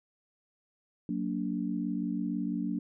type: chord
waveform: sine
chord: Gb augmented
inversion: none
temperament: just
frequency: 185 / 231.2 / 289.1 Hz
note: Gb3 / Bb3 / D4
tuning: 0 / -14 / -27 cents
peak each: -34 dBFS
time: 1.09-2.79 s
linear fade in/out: 2 ms
effects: none